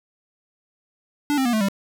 square tone with pitch steps, 291.9 / 264.6 / 239.9 / 217.4 / 197.08 Hz, D4 / C4 / A#3 / A3 / G3, -10 / +20 / +50 / -21 / +10 cents, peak -19 dBFS, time 1.3-1.685 s, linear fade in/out 0 ms, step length 77 ms, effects none

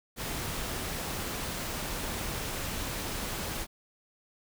pink noise, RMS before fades -35 dBFS, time 0.16-3.67 s, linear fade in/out 50 ms, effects none

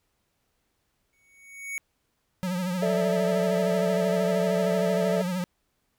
square tone with exponential growth, 2230 Hz, C#7, 10 cents sharp, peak -29 dBFS, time 1.13-1.78 s, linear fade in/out 0 ms, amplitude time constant 140 ms
square tone with vibrato, 181.4 Hz, F#3, 34 cents flat, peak -27 dBFS, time 2.43-5.44 s, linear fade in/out 0 ms, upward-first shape triangle, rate 13 Hz, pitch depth 81 cents each way
triangle chord, A suspended fourth, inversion none, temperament equal, 440 / 587.3 / 659.3 Hz, A4 / D5 / E5, 0 / 0 / 0 cents, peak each -26 dBFS, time 2.82-5.22 s, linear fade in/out 5 ms
effects pink hiss -74 dBFS RMS until 5.98 s

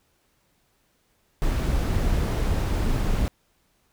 brown noise, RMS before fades -23 dBFS, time 1.42-3.28 s, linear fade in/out 0 ms, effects pink hiss -67 dBFS RMS until 3.92 s

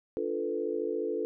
sine chord, B half-diminished seventh, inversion first, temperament equal, 293.7 / 349.2 / 440 / 493.9 Hz, D4 / F4 / A4 / B4, 0 / 0 / 0 / 0 cents, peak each -38 / -35 / -32 / -36 dBFS, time 0.17-1.25 s, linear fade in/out 0 ms, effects none

